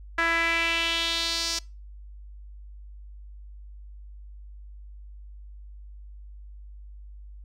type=tone with band-pass filter sweep; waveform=sawtooth; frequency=332.8 Hz; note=E4; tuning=17 cents sharp; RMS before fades=-26 dBFS; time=0.18-1.59 s; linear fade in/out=5 ms; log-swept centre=1700 to 5400 Hz; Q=3; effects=noise-tail reverb RT60 0.3 s tail -25 dB re dry + added 50 Hz sine -41 dBFS peak until 7.44 s

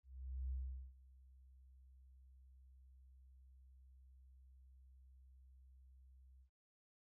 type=tone with ADSR envelope; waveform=sine; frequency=64.8 Hz; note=C2; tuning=16 cents flat; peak=-39 dBFS; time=0.03-6.5 s; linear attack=480 ms; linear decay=420 ms; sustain=-22 dB; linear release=90 ms; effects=none

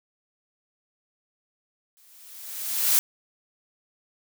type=noise with exponential growth; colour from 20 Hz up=blue; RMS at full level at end=-18 dBFS; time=1.97-2.99 s; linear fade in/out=0 ms; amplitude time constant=220 ms; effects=none

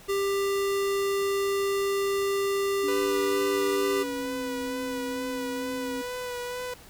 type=tone; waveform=square; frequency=395.9 Hz; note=G4; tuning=17 cents sharp; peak=-25 dBFS; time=0.08-4.04 s; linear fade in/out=20 ms
type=tone with pitch glide; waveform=sine; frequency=290 to 265.9 Hz; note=D4 to C4; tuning=-22 to +28 cents; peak=-32 dBFS; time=2.83-6.02 s; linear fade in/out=10 ms; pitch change=-150 cents; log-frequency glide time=3.79-4.4 s
type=tone with vibrato; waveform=sawtooth; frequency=493.9 Hz; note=B4; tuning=in tune; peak=-28 dBFS; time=2.88-6.74 s; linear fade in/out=5 ms; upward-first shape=sine; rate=2.2 Hz; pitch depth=22 cents each way
effects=pink hiss -50 dBFS RMS until 6.89 s

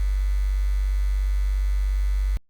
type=tone with quantisation; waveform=sine; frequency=48.55 Hz; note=G1; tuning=16 cents flat; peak=-19 dBFS; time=0-2.37 s; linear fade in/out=0 ms; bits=7; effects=Opus 48 kbps

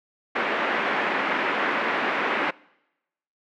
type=band-pass noise; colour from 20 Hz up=white; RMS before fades=-25 dBFS; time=0.35-2.51 s; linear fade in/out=10 ms; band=220 to 2200 Hz; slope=24 dB/octave; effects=noise-tail reverb RT60 0.9 s tail -24 dB re dry

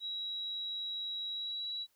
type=tone with pitch glide; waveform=sine; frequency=3872 to 3906 Hz; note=B7 to B7; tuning=-35 to -20 cents; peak=-36 dBFS; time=0-1.87 s; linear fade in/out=50 ms; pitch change=+15 cents; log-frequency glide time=1.32-1.63 s; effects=white hiss -74 dBFS RMS until 1.95 s

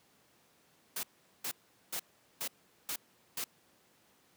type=noise bursts; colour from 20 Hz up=white; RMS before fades=-37 dBFS; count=6; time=0.96-3.442 s; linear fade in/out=5 ms; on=72 ms; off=410 ms; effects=pink hiss -67 dBFS RMS until 4.36 s + high-pass 150 Hz 12 dB/octave

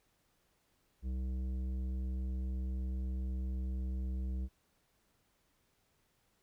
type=tone with tanh clipping; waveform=sine; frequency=64 Hz; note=C2; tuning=38 cents flat; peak=-36 dBFS; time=1.02-4.49 s; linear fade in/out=50 ms; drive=11 dB; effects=pink hiss -75 dBFS RMS until 6.42 s

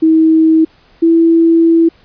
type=tone pair in turn; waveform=sine; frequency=320 / 330.9 Hz; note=D#4 / E4; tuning=+49 / +7 cents; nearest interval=minor second; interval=58 cents; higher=second; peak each=-5 dBFS; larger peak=neither; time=0.02-0.65 / 1.02-1.89 s; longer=second; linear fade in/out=10 ms; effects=pink hiss -48 dBFS RMS until 2.04 s + resampled to 11025 Hz

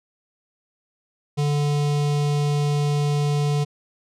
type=tone with notch filter; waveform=square; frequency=146 Hz; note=D3; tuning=10 cents flat; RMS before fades=-21 dBFS; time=1.37-3.65 s; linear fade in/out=20 ms; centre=1600 Hz; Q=1.2; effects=low-pass 8000 Hz 12 dB/octave

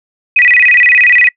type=tone with vibrato; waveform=sine; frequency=2217 Hz; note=C#7; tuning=in tune; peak=-4 dBFS; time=0.36-1.29 s; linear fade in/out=5 ms; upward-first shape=square; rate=17 Hz; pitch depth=220 cents each way; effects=noise-tail reverb RT60 0.1 s tail -24 dB re dry

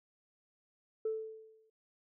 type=tone with exponential decay; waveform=sine; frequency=440 Hz; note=A4; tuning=in tune; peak=-29 dBFS; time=1.05-1.7 s; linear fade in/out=5 ms; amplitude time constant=140 ms; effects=tanh soft clip ceiling -27 dBFS

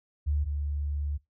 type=tone pair in turn; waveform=sine; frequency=73.42 / 72.62 Hz; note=D2 / D2; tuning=0 / -19 cents; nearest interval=unison; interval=19 cents; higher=first; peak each=-24 / -28 dBFS; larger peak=first; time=0.26-0.45 / 0.45-1.18 s; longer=second; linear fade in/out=20 ms; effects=noise-tail reverb RT60 0.2 s tail -22 dB re dry

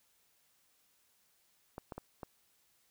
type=clicks; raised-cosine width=1 ms; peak=-28 dBFS; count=4; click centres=1.781 / 1.922 / 1.98 / 2.232 s; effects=white hiss -72 dBFS RMS until 2.9 s

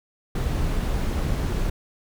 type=noise; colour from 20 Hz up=brown; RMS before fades=-24 dBFS; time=0.35-1.7 s; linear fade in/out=5 ms; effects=none

